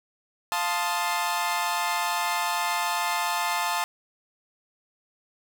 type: chord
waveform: sawtooth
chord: F dominant seventh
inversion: none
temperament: equal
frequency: 698.5 / 880 / 1046.5 / 1244.5 Hz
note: F5 / A5 / C6 / Eb6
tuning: 0 / 0 / 0 / 0 cents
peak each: -28 / -24 / -27 / -29 dBFS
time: 0.52-3.84 s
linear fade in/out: 0 ms
effects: none